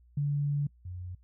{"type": "tone pair in turn", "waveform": "sine", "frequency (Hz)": [144.1, 90.21], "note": ["D3", "F#2"], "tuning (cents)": [-33, -43], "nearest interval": "minor sixth", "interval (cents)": 810, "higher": "first", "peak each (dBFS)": [-26, -37], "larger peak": "first", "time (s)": [[0.17, 0.67], [0.85, 1.15]], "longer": "first", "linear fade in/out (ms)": 5, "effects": ["noise-tail reverb RT60 0.1 s tail -25 dB re dry", "added 60 Hz sine -57 dBFS peak until 1.23 s"]}